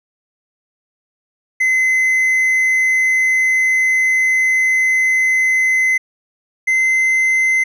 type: tone pair in turn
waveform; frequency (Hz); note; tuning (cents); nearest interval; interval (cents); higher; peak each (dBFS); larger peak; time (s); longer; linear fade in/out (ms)
triangle; 2047 / 2062; C7 / C7; -38 / -26; unison; 12; second; -10; neither; 1.6-5.98 / 6.67-7.64; first; 10
effects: resampled to 32000 Hz